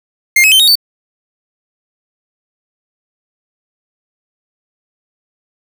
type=tone with pitch steps; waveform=45% pulse; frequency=2117 / 2562 / 3099 / 3750 / 4538 Hz; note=C7 / E7 / G7 / A#7 / C#8; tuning=+20 / -50 / -21 / +10 / +40 cents; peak=-5 dBFS; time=0.36-0.755 s; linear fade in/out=5 ms; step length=79 ms; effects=7-bit